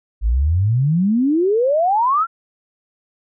sine exponential sweep, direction up, 50.3 to 1396.9 Hz, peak -13 dBFS, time 0.21-2.27 s, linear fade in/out 50 ms, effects none

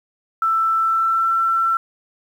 sine tone with pitch glide, 1328 to 1344.2 Hz, E6 to E6, +12 to +33 cents, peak -15 dBFS, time 0.42-1.77 s, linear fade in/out 2 ms, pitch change +21 cents, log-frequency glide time 0.78-1.33 s, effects 8-bit

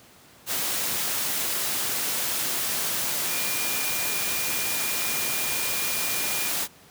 sine tone in noise, 2414 Hz, D7, 47 cents sharp, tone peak -34 dBFS, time 3.27-6.52 s, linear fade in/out 50 ms, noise white, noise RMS -27 dBFS, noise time 0.46-6.68 s, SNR -10 dB, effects pink hiss -52 dBFS RMS until 6.9 s + high-pass 100 Hz 12 dB/octave

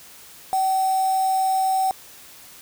sine tone with quantisation, 762 Hz, G5, 49 cents flat, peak -18 dBFS, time 0.53-1.91 s, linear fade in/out 0 ms, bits 5, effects white hiss -45 dBFS RMS until 2.61 s

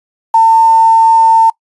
sine tone with quantisation, 901 Hz, A5, 41 cents sharp, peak -3 dBFS, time 0.34-1.5 s, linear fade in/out 5 ms, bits 5, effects noise-tail reverb RT60 0.1 s tail -23 dB re dry + resampled to 24000 Hz

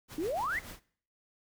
pink noise with tremolo, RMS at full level -44 dBFS, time 0.08-0.8 s, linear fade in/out 50 ms, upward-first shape triangle, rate 6.9 Hz, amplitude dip 65%
sine exponential sweep, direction up, 290.9 to 2115 Hz, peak -30 dBFS, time 0.18-0.59 s, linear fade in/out 2 ms
effects noise-tail reverb RT60 0.5 s tail -19 dB re dry

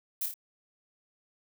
violet noise with echo, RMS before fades -32 dBFS, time 0.21-0.26 s, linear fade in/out 5 ms, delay 27 ms, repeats 3, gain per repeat -4 dB, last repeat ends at 0.341 s, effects none

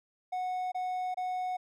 triangle tone bursts, 735 Hz, F#5, 12 cents flat, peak -29 dBFS, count 3, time 0.32-1.57 s, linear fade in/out 10 ms, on 400 ms, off 25 ms, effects none

